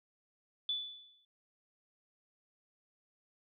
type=tone with exponential decay; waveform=sine; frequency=3473 Hz; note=A7; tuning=23 cents flat; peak=-30 dBFS; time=0.69-1.25 s; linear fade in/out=2 ms; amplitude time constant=120 ms; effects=none